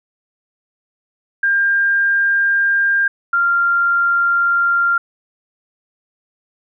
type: tone pair in turn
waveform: sine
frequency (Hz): 1600 / 1389.2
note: G6 / F6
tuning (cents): +35 / -10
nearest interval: major second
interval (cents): 245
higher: first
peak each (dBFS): -12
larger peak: neither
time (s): 1.43-3.08 / 3.33-4.98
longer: neither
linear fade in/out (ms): 5
effects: none